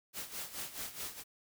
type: noise with tremolo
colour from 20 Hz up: white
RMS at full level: -40 dBFS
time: 0.13-1.24 s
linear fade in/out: 50 ms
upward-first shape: sine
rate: 4.7 Hz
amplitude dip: 75%
effects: none